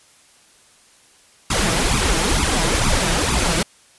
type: noise with flanger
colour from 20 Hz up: pink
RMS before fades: -18 dBFS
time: 1.5-3.63 s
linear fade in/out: 5 ms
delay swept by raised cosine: 0.8 to 6.2 ms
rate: 2.2 Hz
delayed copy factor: +0.95
effects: white hiss -52 dBFS RMS until 3.98 s + resampled to 24000 Hz